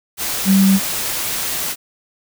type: tone in noise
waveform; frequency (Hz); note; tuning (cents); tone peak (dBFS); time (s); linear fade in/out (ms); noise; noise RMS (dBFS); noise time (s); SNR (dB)
sine; 193.8; G3; -20; -9; 0.45-0.8; 50; white; -22; 0.17-1.76; +10
effects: none

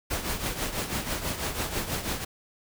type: noise with tremolo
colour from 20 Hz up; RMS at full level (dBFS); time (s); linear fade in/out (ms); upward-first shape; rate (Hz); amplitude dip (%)
pink; -28; 0.1-2.25; 10; triangle; 6.1; 70
effects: none

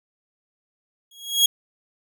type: tone with exponential growth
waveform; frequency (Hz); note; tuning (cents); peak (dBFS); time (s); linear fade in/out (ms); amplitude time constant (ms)
sawtooth; 3306; G#7; -9; -8; 1.11-1.46; 5; 74
effects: none

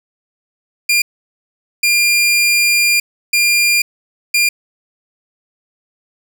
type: tone bursts at uneven times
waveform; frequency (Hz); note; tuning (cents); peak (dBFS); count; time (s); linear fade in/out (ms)
sawtooth; 2400; D7; +37; -7; 4; 0.89-1.02 / 1.83-3 / 3.33-3.82 / 4.34-4.49; 5
effects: none

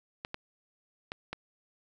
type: clicks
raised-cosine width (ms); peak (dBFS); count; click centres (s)
0.3; -20; 4; 0.249 / 0.344 / 1.119 / 1.33
effects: none

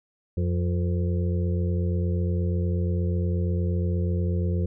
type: harmonic tone with a mistuned harmonic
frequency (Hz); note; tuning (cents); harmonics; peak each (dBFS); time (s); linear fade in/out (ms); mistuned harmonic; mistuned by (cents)
88.4; F2; +22; 1 / 2 / 4 / 5 / 6; -23 / -29 / -35 / -37 / -39; 0.37-4.66; 5; 6; -49
effects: none

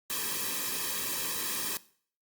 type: noise with comb filter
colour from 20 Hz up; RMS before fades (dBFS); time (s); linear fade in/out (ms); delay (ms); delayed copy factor
white; -33; 0.1-1.77; 0; 1.4; -0.95
effects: noise-tail reverb RT60 0.5 s tail -19 dB re dry + Opus 48 kbps

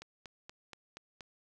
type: click train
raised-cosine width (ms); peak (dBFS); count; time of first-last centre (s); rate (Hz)
0.2; -29; 6; 0.02-1.208; 4.21
effects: none

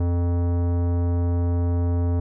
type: tone with tanh clipping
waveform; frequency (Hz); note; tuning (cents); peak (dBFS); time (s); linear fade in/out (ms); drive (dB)
sine; 86.9; F2; -8; -21; 0-2.2; 5; 17
effects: none

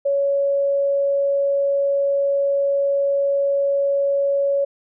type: tone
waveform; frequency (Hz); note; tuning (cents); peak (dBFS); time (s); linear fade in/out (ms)
sine; 559; C#5; +14; -16; 0.05-4.65; 10
effects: none

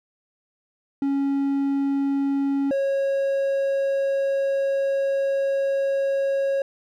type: tone pair in turn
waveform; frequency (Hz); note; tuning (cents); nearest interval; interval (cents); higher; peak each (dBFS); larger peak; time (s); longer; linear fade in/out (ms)
triangle; 277.2 / 548.2; C#4 / C#5; 0 / -19; octave; 1181; second; -18; neither; 1.02-2.71 / 2.71-6.62; second; 2
effects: none

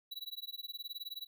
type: tone with tremolo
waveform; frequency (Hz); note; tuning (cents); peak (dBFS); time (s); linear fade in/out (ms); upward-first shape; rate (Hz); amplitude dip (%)
square; 3930; B7; -9; -39; 0.11-1.27; 10; sine; 19; 100
effects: none

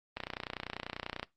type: click train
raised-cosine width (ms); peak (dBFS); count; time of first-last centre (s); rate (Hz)
0.3; -20; 33; 0.17-1.23; 30.2
effects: noise-tail reverb RT60 0.2 s tail -19 dB re dry + Opus 24 kbps

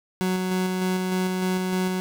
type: tone with tremolo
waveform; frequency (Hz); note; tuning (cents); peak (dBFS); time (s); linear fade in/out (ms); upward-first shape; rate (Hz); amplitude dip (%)
30% pulse; 185; F#3; 0; -19; 0.21-2; 0; square; 3.3; 25
effects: none

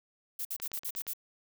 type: noise bursts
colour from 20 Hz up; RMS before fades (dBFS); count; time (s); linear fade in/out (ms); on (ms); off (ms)
violet; -36; 7; 0.39-1.135; 5; 61; 53
type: click train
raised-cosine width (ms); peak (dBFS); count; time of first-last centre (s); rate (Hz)
0.2; -29; 9; 0.6-1.068; 17.1
effects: none

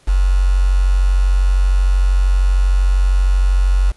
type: tone with quantisation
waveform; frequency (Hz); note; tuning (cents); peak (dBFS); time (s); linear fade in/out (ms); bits
sine; 46.45; F#1; +7; -10; 0.07-3.92; 20; 5
effects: pink hiss -52 dBFS RMS until 3.96 s + resampled to 24000 Hz

